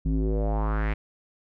square tone with low-pass filter sweep, 53.1 Hz, G#1, 39 cents sharp, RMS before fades -25 dBFS, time 0.05-0.94 s, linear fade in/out 10 ms, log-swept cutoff 210 to 2300 Hz, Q 3.6, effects none

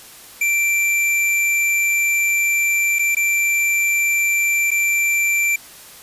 square tone with dropouts, 2349 Hz, D7, in tune, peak -16 dBFS, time 0.41-5.56 s, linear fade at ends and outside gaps 5 ms, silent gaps 2.987-2.992 / 3.15-3.167 / 4.707-4.714 s, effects white hiss -41 dBFS RMS until 6.02 s + resampled to 32000 Hz

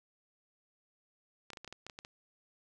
clicks, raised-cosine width 0.2 ms, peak -28 dBFS, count 10, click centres 1.503 / 1.533 / 1.572 / 1.646 / 1.677 / 1.726 / 1.866 / 1.898 / 1.989 / 2.049 s, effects none

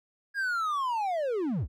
triangle linear sweep, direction down, 1652 to 38.75 Hz, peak -25 dBFS, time 0.34-1.68 s, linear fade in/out 50 ms, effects none

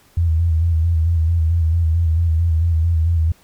sine tone with vibrato, 82.41 Hz, E2, in tune, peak -13 dBFS, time 0.17-3.32 s, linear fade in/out 5 ms, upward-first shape square, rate 4.5 Hz, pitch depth 47 cents each way, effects pink hiss -53 dBFS RMS until 3.43 s

